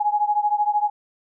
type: beating tone pair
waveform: sine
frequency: 830 / 843 Hz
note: G#5 / G#5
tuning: -1 / +26 cents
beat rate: 13 Hz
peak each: -20 / -22 dBFS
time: 0-0.9 s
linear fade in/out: 10 ms
effects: none